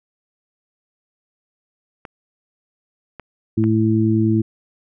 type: clicks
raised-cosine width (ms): 0.5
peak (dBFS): -19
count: 3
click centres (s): 2.052 / 3.197 / 3.64
type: harmonic tone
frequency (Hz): 110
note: A2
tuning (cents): 0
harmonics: 1 / 2 / 3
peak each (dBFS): -18 / -18 / -18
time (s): 3.57-4.42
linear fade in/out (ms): 10
effects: none